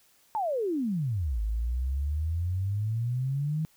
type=exponential two-way sweep; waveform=sine; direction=down then up; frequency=910 to 51.9 to 160.3 Hz; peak=-26 dBFS; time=0.35-3.65 s; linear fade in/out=0 ms; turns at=1.41 s; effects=white hiss -63 dBFS RMS until 3.76 s